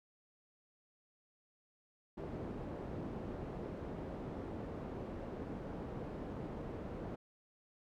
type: low-pass noise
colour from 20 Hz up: white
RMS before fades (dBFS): -44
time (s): 2.17-7.16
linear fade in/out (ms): 10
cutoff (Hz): 420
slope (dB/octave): 12
effects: none

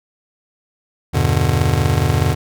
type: chord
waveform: square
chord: E minor seventh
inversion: none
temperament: just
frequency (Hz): 82.41 / 98.89 / 123.61 / 148.33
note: E2 / G2 / B2 / D3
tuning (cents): 0 / +16 / +2 / +18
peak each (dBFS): -20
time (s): 1.13-2.35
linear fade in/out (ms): 20
effects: none

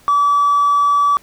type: tone with hard clipping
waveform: sine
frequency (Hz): 1150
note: D6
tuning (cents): -37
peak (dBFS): -11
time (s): 0.08-1.17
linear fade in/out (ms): 0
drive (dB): 1
effects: pink hiss -49 dBFS RMS until 1.22 s

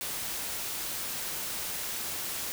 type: noise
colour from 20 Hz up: white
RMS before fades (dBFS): -35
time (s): 0.01-2.52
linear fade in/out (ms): 0
effects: none

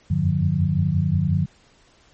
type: tone cluster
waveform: sine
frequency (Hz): 85.6 / 91.4 / 97 / 149 / 179.1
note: F2 / F#2 / G2 / D3 / F3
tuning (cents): -34 / -21 / -18 / +25 / +44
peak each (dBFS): -29 / -29 / -23 / -21 / -23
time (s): 0.1-1.46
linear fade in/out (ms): 10
effects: pink hiss -56 dBFS RMS until 2.13 s + MP3 32 kbps

